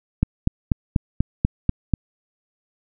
click train, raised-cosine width 5 ms, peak -4 dBFS, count 8, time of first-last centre 0.23-1.937 s, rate 4.1 Hz, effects none

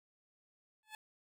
15% pulse tone with exponential growth, 863 Hz, A5, 34 cents flat, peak -36 dBFS, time 0.83-0.95 s, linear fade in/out 1 ms, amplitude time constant 24 ms, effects none

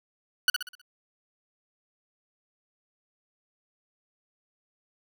20% pulse tone with echo, 1480 Hz, F#6, in tune, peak -13 dBFS, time 0.48-0.5 s, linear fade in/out 2 ms, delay 63 ms, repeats 5, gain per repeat -7 dB, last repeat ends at 0.815 s, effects none

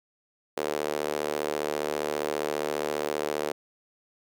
sawtooth tone with high-pass filter, 74.9 Hz, D2, 35 cents sharp, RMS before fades -30 dBFS, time 0.57-3.52 s, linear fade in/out 5 ms, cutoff 450 Hz, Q 2.4, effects none

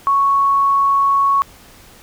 sine tone, 1108.7 Hz, C#6, in tune, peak -11 dBFS, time 0.07-1.42 s, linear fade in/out 0 ms, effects pink hiss -44 dBFS RMS until 2.02 s

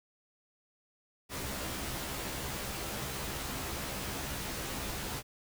pink noise with comb filter, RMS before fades -38 dBFS, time 1.29-5.23 s, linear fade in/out 50 ms, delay 15 ms, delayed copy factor +0.9, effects none

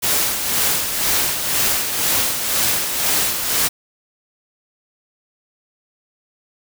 white noise with tremolo, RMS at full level -17 dBFS, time 0.02-3.69 s, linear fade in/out 20 ms, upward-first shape sine, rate 2 Hz, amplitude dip 50%, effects none

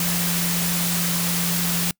sine tone in noise, 173.4 Hz, F3, 12 cents flat, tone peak -24 dBFS, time 0-1.91 s, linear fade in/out 2 ms, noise white, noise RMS -24 dBFS, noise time 0-1.91 s, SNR -3 dB, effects noise-tail reverb RT60 0.1 s tail -26 dB re dry

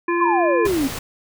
harmonic tone, 344.4 Hz, F4, 24 cents flat, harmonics 1 / 3 / 5 / 7, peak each -19 / -23 / -27 / -30 dBFS, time 0.08-0.67 s, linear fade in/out 5 ms
sine exponential sweep, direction down, 1100 to 258.2 Hz, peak -17 dBFS, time 0.2-0.88 s, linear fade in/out 10 ms
pink noise, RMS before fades -29 dBFS, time 0.65-0.99 s, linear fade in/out 5 ms
effects none

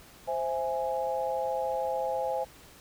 sine chord, C augmented, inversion none, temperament equal, 523.3 / 659.3 / 830.6 Hz, C5 / E5 / G#5, 0 / 0 / 0 cents, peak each -31 / -34 / -32 dBFS, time 0.27-2.45 s, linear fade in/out 20 ms, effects pink hiss -53 dBFS RMS until 2.8 s

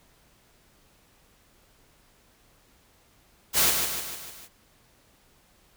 white noise with echo, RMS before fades -21 dBFS, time 3.53-3.74 s, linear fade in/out 50 ms, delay 150 ms, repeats 5, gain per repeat -5 dB, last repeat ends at 4.49 s, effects pink hiss -61 dBFS RMS until 5.76 s

